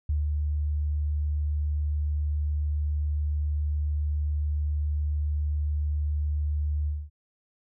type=tone with ADSR envelope; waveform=sine; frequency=74.4 Hz; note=D2; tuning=23 cents sharp; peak=-22 dBFS; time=0.09-7.1 s; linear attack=5 ms; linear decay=160 ms; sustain=-2 dB; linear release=230 ms; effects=none